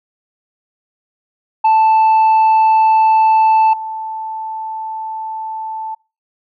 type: tone with level steps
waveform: sine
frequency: 880 Hz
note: A5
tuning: in tune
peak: -5 / -21 dBFS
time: 1.64-5.95 s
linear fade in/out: 10 ms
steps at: 3.73 s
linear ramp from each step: 5 ms
effects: noise-tail reverb RT60 0.3 s tail -25 dB re dry + tanh soft clip ceiling -7 dBFS